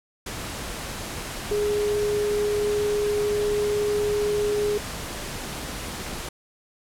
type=tone in noise; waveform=sine; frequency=415.3 Hz; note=G#4; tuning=in tune; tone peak=-21 dBFS; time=1.51-4.78 s; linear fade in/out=5 ms; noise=pink; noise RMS=-33 dBFS; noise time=0.26-6.29 s; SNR=+9 dB; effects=low-pass 12000 Hz 12 dB/octave